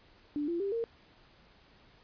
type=tone with pitch steps; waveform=sine; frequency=293.7 / 341.3 / 396.6 / 460.9 Hz; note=D4 / F4 / G4 / A#4; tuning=0 / -40 / +20 / -20 cents; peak=-30 dBFS; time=0.36-0.84 s; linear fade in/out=0 ms; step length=120 ms; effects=pink hiss -61 dBFS RMS until 2.03 s + resampled to 11025 Hz